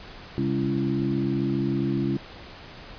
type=harmonic tone with a mistuned harmonic; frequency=67.3 Hz; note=C2; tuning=49 cents sharp; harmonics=2 / 3 / 4 / 5; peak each=-28 / -28 / -28 / -28 dBFS; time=0.38-2.17 s; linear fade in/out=0 ms; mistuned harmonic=4; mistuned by=+49 cents; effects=pink hiss -43 dBFS RMS until 2.98 s + resampled to 11025 Hz